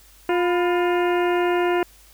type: harmonic tone with a mistuned harmonic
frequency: 353.1 Hz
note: F4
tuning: 19 cents sharp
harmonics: 1 / 2 / 3 / 4 / 5 / 6 / 7 / 8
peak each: -19 / -25 / -29 / -31 / -33 / -35 / -36 / -37 dBFS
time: 0.29-1.83 s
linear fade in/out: 2 ms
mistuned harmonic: 3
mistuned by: -93 cents
effects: added 50 Hz sine -52 dBFS peak until 2.13 s + white hiss -52 dBFS RMS until 2.13 s